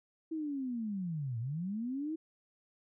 sine linear two-way sweep, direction down then up, 326.7 to 110 to 326.7 Hz, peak -34 dBFS, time 0.31-2.16 s, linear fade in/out 10 ms, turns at 1.39 s, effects none

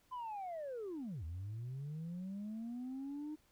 sine linear two-way sweep, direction down then up, 1030 to 77 to 308.8 Hz, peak -39 dBFS, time 0.11-3.36 s, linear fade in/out 20 ms, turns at 1.24 s, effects tanh soft clip ceiling -39 dBFS + pink hiss -72 dBFS RMS until 3.51 s

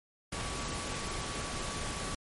sine tone in noise, 1140 Hz, C#6, 48 cents sharp, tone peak -45 dBFS, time 0.32-2.15 s, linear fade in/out 5 ms, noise pink, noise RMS -37 dBFS, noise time 0.32-2.15 s, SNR -11 dB, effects MP3 48 kbps

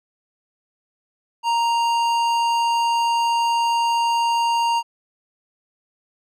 sine tone with tanh clipping, 932.3 Hz, A#5, in tune, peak -19 dBFS, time 1.43-4.83 s, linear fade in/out 50 ms, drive 15 dB, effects none

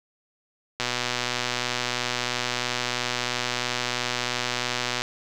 click train, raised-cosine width 0.2 ms, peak -8 dBFS, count 520, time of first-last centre 0.8-5.02 s, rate 123 Hz, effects none

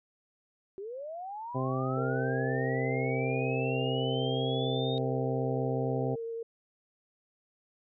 sine linear sweep, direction up, 374.6 to 3729 Hz, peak -37 dBFS, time 0.78-4.98 s, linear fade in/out 0 ms
harmonic tone, 130.7 Hz, C3, 1 cent flat, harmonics 1 / 2 / 3 / 4 / 5 / 6, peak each -32 / -35 / -37 / -38 / -39 / -40 dBFS, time 1.54-6.16 s, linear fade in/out 20 ms
sine tone with vibrato, 458.6 Hz, A#4, 28 cents flat, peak -34 dBFS, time 1.97-6.43 s, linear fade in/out 5 ms, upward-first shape sine, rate 10 Hz, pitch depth 10 cents each way
effects none

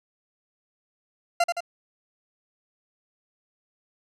40% pulse tone with echo, 691 Hz, F5, 19 cents flat, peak -17 dBFS, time 1.4-1.44 s, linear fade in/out 5 ms, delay 83 ms, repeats 2, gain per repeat -5 dB, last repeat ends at 1.606 s, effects low-pass 9000 Hz 12 dB/octave

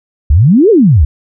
sine exponential two-way sweep, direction up then down, 63 to 477.4 to 63 Hz, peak -3 dBFS, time 0.3-1.05 s, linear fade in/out 5 ms, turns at 0.7 s, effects none

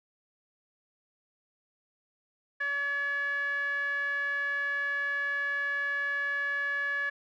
5% pulse tone with low-pass filter, 568 Hz, C#5, 42 cents sharp, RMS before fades -31 dBFS, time 2.6-7.1 s, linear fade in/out 10 ms, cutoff 1700 Hz, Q 8.4, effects none

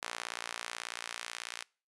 sawtooth tone with high-pass filter sweep, 58.27 Hz, A#1, in tune, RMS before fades -42 dBFS, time 0.02-1.63 s, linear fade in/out 5 ms, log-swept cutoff 1100 to 1900 Hz, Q 0.75, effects noise-tail reverb RT60 0.4 s tail -26 dB re dry + resampled to 24000 Hz

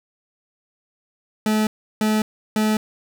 40% pulse tone bursts, 215.5 Hz, A3, 36 cents flat, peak -16 dBFS, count 3, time 1.46-2.77 s, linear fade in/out 2 ms, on 210 ms, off 340 ms, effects none

